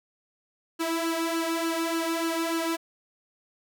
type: tone with flanger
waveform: sawtooth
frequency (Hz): 330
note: E4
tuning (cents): +2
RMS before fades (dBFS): -28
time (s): 0.79-2.77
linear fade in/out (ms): 20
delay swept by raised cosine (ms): 0.68 to 2.28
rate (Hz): 3.4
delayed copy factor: +0.65
effects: none